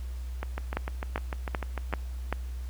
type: two click trains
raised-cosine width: 0.5 ms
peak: -18 / -13 dBFS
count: 11 / 5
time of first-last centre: 0.43-1.927 / 0.77-2.326 s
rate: 6.68 / 2.57 Hz
effects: added 62 Hz sine -33 dBFS peak until 2.69 s + pink hiss -55 dBFS RMS until 2.69 s